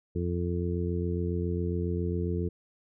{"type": "harmonic tone", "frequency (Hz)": 87.31, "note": "F2", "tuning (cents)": 0, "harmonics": [1, 2, 3, 4, 5], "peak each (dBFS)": [-30, -33, -39, -35, -36], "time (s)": [0.15, 2.49], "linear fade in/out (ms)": 10, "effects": []}